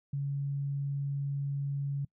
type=tone; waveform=sine; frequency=140.4 Hz; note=C#3; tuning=22 cents sharp; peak=-30 dBFS; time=0.13-2.05 s; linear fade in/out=5 ms; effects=noise-tail reverb RT60 0.1 s tail -25 dB re dry